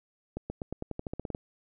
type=accelerating click train; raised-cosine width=2 ms; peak=-21 dBFS; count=13; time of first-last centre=0.37-1.349 s; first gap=130 ms; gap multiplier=0.91; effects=none